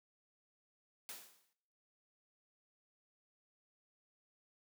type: noise with exponential decay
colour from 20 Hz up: white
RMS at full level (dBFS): -45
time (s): 1.09-1.53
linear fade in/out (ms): 0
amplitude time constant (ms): 95
effects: noise-tail reverb RT60 0.9 s tail -24 dB re dry + high-pass 200 Hz 12 dB/octave